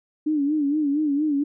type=tone with vibrato; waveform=sine; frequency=294.1 Hz; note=D4; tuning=3 cents sharp; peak=-19 dBFS; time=0.26-1.44 s; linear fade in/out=10 ms; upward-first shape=sine; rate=4.3 Hz; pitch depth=96 cents each way; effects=none